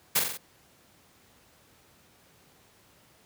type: noise with echo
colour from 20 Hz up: white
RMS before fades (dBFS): -23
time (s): 0.15-0.2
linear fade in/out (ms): 10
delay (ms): 44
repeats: 4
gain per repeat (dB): -4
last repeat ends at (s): 0.376
effects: pink hiss -60 dBFS RMS until 3.25 s + high-pass 80 Hz 12 dB/octave